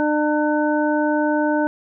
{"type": "harmonic tone", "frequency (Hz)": 300, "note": "D4", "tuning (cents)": 37, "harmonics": [1, 2, 3, 5], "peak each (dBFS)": [-19, -22, -24, -26], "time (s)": [0, 1.67], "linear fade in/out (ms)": 0, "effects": []}